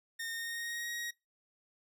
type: tone with pitch glide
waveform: sawtooth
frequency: 1833 to 1890 Hz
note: A#6 to A#6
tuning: -30 to +23 cents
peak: -34 dBFS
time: 0.19-1.11 s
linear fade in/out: 10 ms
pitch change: +53 cents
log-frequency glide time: 0.31-0.9 s
effects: noise-tail reverb RT60 0.2 s tail -20 dB re dry